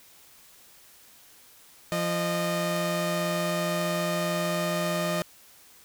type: tone pair together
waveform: sawtooth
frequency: 172.3 / 614 Hz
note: F3 / D#5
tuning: -23 / -23 cents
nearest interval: octave + minor seventh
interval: 2200 cents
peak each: -25 / -24 dBFS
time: 1.92-5.22 s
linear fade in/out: 0 ms
effects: white hiss -54 dBFS RMS until 5.84 s